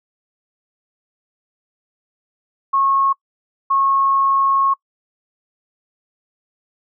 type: tone bursts at uneven times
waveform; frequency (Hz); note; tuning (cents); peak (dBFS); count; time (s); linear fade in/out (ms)
sine; 1092; C#6; -26; -13; 2; 2.73-3.13 / 3.7-4.74; 10
effects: noise-tail reverb RT60 0.1 s tail -24 dB re dry